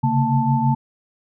sine tone cluster, 133.4 / 139.5 / 229.5 / 881 Hz, C3 / C#3 / A#3 / A5, +34 / +11 / -27 / +2 cents, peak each -21 dBFS, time 0.03-0.75 s, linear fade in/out 10 ms, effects none

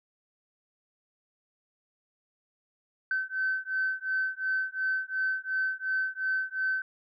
sine beating tone pair, 1532 / 1534.8 Hz, G6 / G6, -40 / -37 cents, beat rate 2.8 Hz, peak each -30 dBFS, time 3.11-6.82 s, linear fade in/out 2 ms, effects tanh soft clip ceiling -20 dBFS

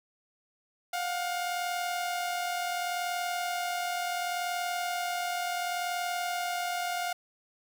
sawtooth tone pair together, 708 / 748.7 Hz, F5 / F#5, +23 / +20 cents, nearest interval minor second, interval 97 cents, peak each -27 / -35 dBFS, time 0.93-7.13 s, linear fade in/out 5 ms, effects none

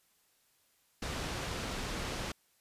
pink low-pass noise, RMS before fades -38 dBFS, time 1.02-2.32 s, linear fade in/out 5 ms, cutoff 6500 Hz, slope 12 dB/octave, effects white hiss -71 dBFS RMS until 2.6 s + resampled to 32000 Hz

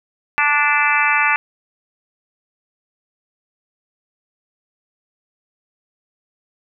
harmonic tone, 292.5 Hz, D4, 7 cents flat, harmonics 3 / 4 / 5 / 6 / 7 / 8 / 9, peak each -21 / -21 / -21 / -21 / -21 / -21 / -21 dBFS, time 0.38-1.36 s, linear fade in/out 0 ms, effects none

